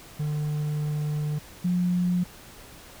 triangle / sine tone pair in turn, 150 / 178.38 Hz, D3 / F3, +37 / +37 cents, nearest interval minor third, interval 300 cents, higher second, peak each -23 / -21 dBFS, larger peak second, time 0.19-1.39 / 1.64-2.24 s, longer first, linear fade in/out 10 ms, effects pink hiss -47 dBFS RMS until 3 s

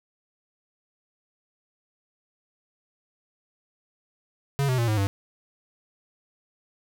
square tone with pitch steps, 139.6 / 128.01 / 117.39 / 107.65 / 98.71 Hz, C#3 / C3 / A#2 / A2 / G2, +13 / -37 / +13 / -37 / +13 cents, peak -22 dBFS, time 4.59-5.07 s, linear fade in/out 0 ms, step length 96 ms, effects none

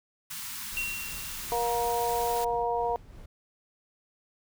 white band-stop noise, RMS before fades -38 dBFS, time 0.3-2.45 s, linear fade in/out 10 ms, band 250 to 870 Hz, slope 96 dB/octave
brown noise with tremolo, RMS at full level -45 dBFS, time 0.72-3.26 s, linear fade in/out 5 ms, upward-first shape sine, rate 2.9 Hz, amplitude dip 45%
triangle tone with exponential decay, 2741 Hz, F7, 33 cents flat, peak -26 dBFS, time 0.77-1.69 s, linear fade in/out 1 ms, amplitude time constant 200 ms
harmonic tone, 236.5 Hz, A#3, 25 cents sharp, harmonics 2 / 3 / 4, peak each -30 / -30 / -30 dBFS, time 1.52-2.96 s, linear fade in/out 0 ms
effects none

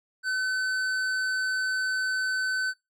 sine tone with hard clipping, 1519 Hz, F#6, 45 cents sharp, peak -27 dBFS, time 0.23-2.74 s, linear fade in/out 50 ms, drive 10 dB, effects noise-tail reverb RT60 0.2 s tail -20 dB re dry

